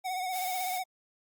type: tone with vibrato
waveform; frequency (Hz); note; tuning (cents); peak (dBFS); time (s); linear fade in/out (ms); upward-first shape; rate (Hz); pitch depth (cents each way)
square; 740; F#5; 0; -32; 0.04-0.84; 20; sine; 16; 45
type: noise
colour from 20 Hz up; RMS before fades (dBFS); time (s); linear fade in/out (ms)
blue; -39; 0.31-0.81; 50
effects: Opus 48 kbps